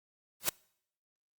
white noise with exponential growth, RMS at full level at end -24 dBFS, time 0.4-0.49 s, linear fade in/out 1 ms, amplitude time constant 18 ms, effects noise-tail reverb RT60 0.7 s tail -26 dB re dry + Opus 48 kbps

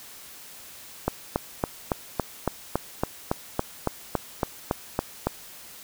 click train, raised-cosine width 1 ms, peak -8 dBFS, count 16, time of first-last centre 1.08-5.27 s, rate 3.58 Hz, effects white hiss -45 dBFS RMS until 5.83 s

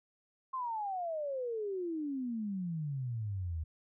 sine exponential sweep, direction down, 1069 to 76.6 Hz, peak -34 dBFS, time 0.53-3.64 s, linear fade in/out 10 ms, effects none

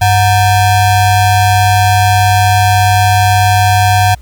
square ring-modulated tone, 415.3 Hz, G#4, in tune, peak -4 dBFS, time 0.01-4.15 s, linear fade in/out 10 ms, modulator 317 Hz, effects added 60 Hz sine -31 dBFS peak until 4.21 s + pink hiss -49 dBFS RMS until 4.21 s

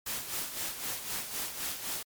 white noise with tremolo, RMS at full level -34 dBFS, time 0.06-2.03 s, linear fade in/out 5 ms, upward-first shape sine, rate 3.9 Hz, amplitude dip 60%, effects MP3 96 kbps

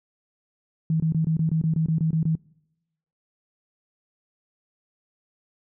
sine tone bursts, 160 Hz, D#3, 49 cents sharp, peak -19 dBFS, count 12, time 0.9-2.353 s, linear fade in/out 2 ms, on 100 ms, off 23 ms, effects noise-tail reverb RT60 0.9 s tail -25 dB re dry

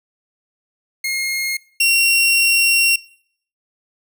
sawtooth tone pair in turn, 2146 / 2741 Hz, C7 / F7, +43 / -33 cents, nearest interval major third, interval 424 cents, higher second, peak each -16 / -9 dBFS, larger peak second, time 1.04-1.57 / 1.8-2.96 s, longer second, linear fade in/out 5 ms, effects noise-tail reverb RT60 0.6 s tail -21 dB re dry

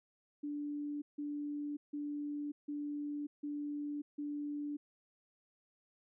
sine tone bursts, 292.3 Hz, D4, 8 cents flat, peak -37 dBFS, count 6, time 0.43-4.77 s, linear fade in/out 10 ms, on 590 ms, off 160 ms, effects none

